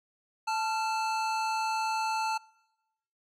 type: tone pair together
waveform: square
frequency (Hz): 880 / 1374.7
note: A5 / F6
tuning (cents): 0 / -28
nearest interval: minor sixth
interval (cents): 772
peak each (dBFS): -29 / -37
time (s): 0.47-2.38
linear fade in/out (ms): 10
effects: noise-tail reverb RT60 1.0 s tail -25 dB re dry + low-pass 7000 Hz 12 dB/octave